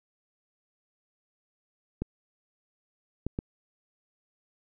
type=clicks; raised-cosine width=3 ms; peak=-17 dBFS; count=3; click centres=2.02 / 3.266 / 3.389 s; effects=none